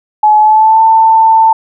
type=tone with pitch glide; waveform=sine; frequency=851 to 891.2 Hz; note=G#5 to A5; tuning=+42 to +22 cents; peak=-3 dBFS; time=0.23-1.53 s; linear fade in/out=5 ms; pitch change=+80 cents; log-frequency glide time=0.38-0.82 s; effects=none

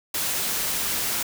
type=noise; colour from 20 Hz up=white; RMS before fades=-26 dBFS; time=0.14-1.23 s; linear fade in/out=5 ms; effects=none

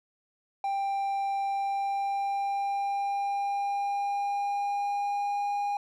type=tone with pitch glide; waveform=triangle; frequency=790 to 813.6 Hz; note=G5 to G#5; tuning=+13 to -36 cents; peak=-25 dBFS; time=0.64-5.77 s; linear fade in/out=2 ms; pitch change=+51 cents; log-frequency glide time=1.41-5.51 s; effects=none

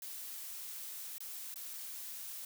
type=noise with dropouts; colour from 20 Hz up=blue; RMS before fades=-45 dBFS; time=0.02-2.45 s; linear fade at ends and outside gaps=2 ms; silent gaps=1.182-1.204 / 1.542-1.558 s; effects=none

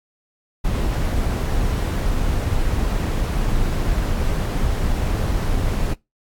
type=noise; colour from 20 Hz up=brown; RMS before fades=-20 dBFS; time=0.64-5.94 s; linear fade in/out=10 ms; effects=noise-tail reverb RT60 0.2 s tail -23 dB re dry + AAC 64 kbps

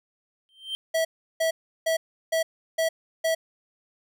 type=tone with exponential growth; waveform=triangle; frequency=3136 Hz; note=G7; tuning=in tune; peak=-24 dBFS; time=0.49-0.75 s; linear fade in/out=0 ms; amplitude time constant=56 ms
type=tone bursts; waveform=square; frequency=650 Hz; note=E5; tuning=24 cents flat; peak=-22 dBFS; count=6; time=0.94-3.35 s; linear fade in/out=10 ms; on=110 ms; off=350 ms
effects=none

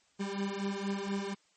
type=beating tone pair; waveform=30% pulse; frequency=196 / 200.2 Hz; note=G3 / G3; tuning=0 / +37 cents; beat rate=4.2 Hz; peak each=-33 / -33 dBFS; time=0.19-1.35 s; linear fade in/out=20 ms; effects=white hiss -69 dBFS RMS until 1.56 s + MP3 32 kbps

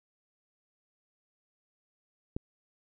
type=click; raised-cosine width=3 ms; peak=-20 dBFS; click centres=2.365 s; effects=none

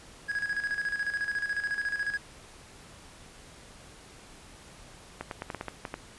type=tone with tremolo; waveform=triangle; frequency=1658 Hz; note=G#6; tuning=3 cents flat; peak=-25 dBFS; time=0.28-2.18 s; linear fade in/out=20 ms; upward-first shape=square; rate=14 Hz; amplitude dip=65%
type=clicks; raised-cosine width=0.5 ms; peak=-19 dBFS; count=9; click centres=5.21 / 5.312 / 5.421 / 5.502 / 5.547 / 5.611 / 5.683 / 5.852 / 5.941 s
effects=pink hiss -51 dBFS RMS until 6.18 s + resampled to 24000 Hz

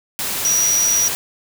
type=tone in noise; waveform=sine; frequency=5800 Hz; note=F#8; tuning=35 cents flat; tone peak=-14 dBFS; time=0.45-1.08 s; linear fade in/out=0 ms; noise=white; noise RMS=-23 dBFS; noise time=0.19-1.15 s; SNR=+6 dB; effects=none

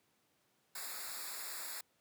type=noise with comb filter; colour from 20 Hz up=white; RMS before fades=-44 dBFS; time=0.75-1.81 s; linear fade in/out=5 ms; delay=0.33 ms; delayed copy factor=-0.9; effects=pink hiss -75 dBFS RMS until 2 s + high-pass 150 Hz 12 dB/octave

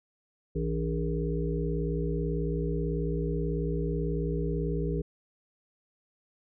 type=harmonic tone with a mistuned harmonic; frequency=58.27 Hz; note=A#1; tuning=in tune; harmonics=1 / 3 / 5 / 7 / 8; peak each=-32 / -31 / -37 / -34 / -37 dBFS; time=0.55-5.02 s; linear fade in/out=10 ms; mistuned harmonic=3; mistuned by=-140 cents; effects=none

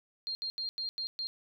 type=tone bursts at uneven times; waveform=sine; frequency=4204 Hz; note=C8; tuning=7 cents sharp; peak=-33 dBFS; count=6; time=0.27-0.35 / 0.42-0.5 / 0.58-0.69 / 0.78-0.89 / 0.98-1.07 / 1.19-1.27 s; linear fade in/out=0 ms; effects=none

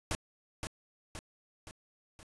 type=noise with echo; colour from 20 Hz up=pink; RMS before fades=-33 dBFS; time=0.11-0.15 s; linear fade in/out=0 ms; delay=520 ms; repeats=4; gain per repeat=-5 dB; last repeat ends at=2.23 s; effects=resampled to 24000 Hz

